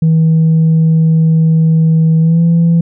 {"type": "tone with pitch glide", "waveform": "sine", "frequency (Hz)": [160.9, 167.83], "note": ["E3", "E3"], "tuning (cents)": [-42, 31], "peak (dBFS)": -4, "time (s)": [0.02, 2.81], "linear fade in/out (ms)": 5, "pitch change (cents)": 73, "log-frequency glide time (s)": [2.2, 2.41], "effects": ["tanh soft clip ceiling -4 dBFS"]}